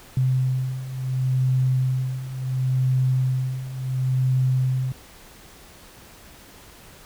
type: beating tone pair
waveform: sine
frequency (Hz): 128.9 / 129.61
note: C3 / C3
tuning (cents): -26 / -16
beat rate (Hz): 0.71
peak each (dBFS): -25 / -21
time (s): 0.17-4.92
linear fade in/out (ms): 2
effects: pink hiss -47 dBFS RMS until 7.05 s